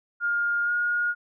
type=tone with pitch glide; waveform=sine; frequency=1413 to 1432.7 Hz; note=F6 to F6; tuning=+20 to +44 cents; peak=-22 dBFS; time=0.2-1.15 s; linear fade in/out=50 ms; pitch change=+24 cents; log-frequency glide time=0.64-0.71 s; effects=none